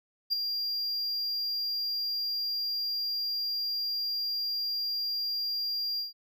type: tone with ADSR envelope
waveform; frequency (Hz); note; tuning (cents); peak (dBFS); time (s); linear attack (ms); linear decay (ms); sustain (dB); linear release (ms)
triangle; 4780; D8; +30; -21; 0.3-6.13; 30; 7; -7; 140
effects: none